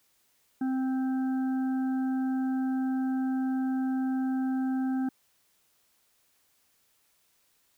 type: harmonic tone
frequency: 261.6 Hz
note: C4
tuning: in tune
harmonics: 1 / 3 / 5 / 6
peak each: -26 / -40 / -52 / -47 dBFS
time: 0.61-5.09 s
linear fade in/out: 5 ms
effects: white hiss -69 dBFS RMS until 7.77 s